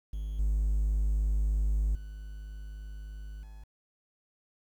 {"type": "tone with level steps", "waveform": "triangle", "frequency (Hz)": 51.6, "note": "G#1", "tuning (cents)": -10, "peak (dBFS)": [-30, -22, -37, -42], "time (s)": [0.13, 3.64], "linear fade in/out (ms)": 5, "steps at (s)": [0.39, 1.95, 3.43], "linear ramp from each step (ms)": 2, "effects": ["tanh soft clip ceiling -18 dBFS", "10-bit"]}